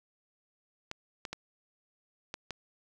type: clicks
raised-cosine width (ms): 0.2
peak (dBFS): -20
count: 5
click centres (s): 0.914 / 1.252 / 1.33 / 2.341 / 2.507
effects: 10-bit